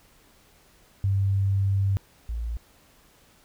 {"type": "tone pair in turn", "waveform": "sine", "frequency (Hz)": [98, 57.27], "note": ["G2", "A#1"], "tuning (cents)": [0, -30], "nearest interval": "major sixth", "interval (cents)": 930, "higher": "first", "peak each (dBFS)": [-20, -27], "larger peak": "first", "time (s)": [[1.04, 1.97], [2.29, 2.57]], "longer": "first", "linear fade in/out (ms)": 0, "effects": ["pink hiss -58 dBFS RMS until 3.44 s"]}